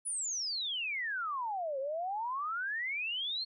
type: exponential two-way sweep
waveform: sine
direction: down then up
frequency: 10190 to 523.3 to 4331 Hz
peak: -33 dBFS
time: 0.05-3.45 s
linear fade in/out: 20 ms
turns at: 1.79 s
effects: none